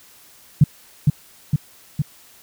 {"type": "tone with echo", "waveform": "sine", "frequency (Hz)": 146.83, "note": "D3", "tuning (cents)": 0, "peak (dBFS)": -6, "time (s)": [0.61, 0.64], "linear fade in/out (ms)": 5, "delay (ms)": 460, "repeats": 3, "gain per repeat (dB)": -3, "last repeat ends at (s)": 2.02, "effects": ["white hiss -49 dBFS RMS until 2.42 s"]}